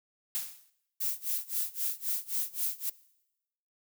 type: noise with exponential decay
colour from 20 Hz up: blue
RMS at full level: -30 dBFS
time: 0.35-0.7 s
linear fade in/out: 0 ms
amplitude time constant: 76 ms
type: noise with tremolo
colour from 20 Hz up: violet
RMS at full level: -30 dBFS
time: 1-2.9 s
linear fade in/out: 10 ms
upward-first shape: sine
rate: 3.8 Hz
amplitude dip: 95%
effects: noise-tail reverb RT60 0.9 s tail -20 dB re dry